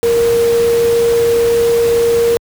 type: tone in noise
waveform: sine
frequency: 467.4 Hz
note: A#4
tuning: 5 cents sharp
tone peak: -9 dBFS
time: 0.03-2.37 s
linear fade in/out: 0 ms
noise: pink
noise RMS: -24 dBFS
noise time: 0.03-2.37 s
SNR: +12 dB
effects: high-pass 60 Hz 12 dB/octave